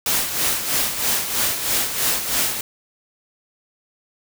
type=noise with tremolo; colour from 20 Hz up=white; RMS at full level=-19 dBFS; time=0.06-2.61 s; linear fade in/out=2 ms; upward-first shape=sine; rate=3.1 Hz; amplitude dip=60%; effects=none